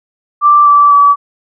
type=tone with pitch steps; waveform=sine; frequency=1174.7 / 1160.5 / 1146.5 Hz; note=D6 / D6 / D6; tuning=0 / -21 / -42 cents; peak=-3 dBFS; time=0.41-1.16 s; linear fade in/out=50 ms; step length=250 ms; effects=none